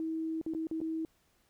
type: tone with dropouts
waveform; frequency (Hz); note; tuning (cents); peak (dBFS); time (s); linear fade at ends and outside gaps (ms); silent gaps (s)
sine; 321.5; E4; -43; -32; 0-1.05; 1; 0.414-0.463 / 0.537-0.548 / 0.67-0.712 / 0.804-0.814
effects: pink hiss -71 dBFS RMS until 1.49 s